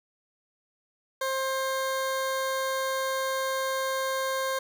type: tone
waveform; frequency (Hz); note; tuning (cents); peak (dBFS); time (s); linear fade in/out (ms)
20% pulse; 530; C5; +22; -22; 1.21-4.59; 5
effects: none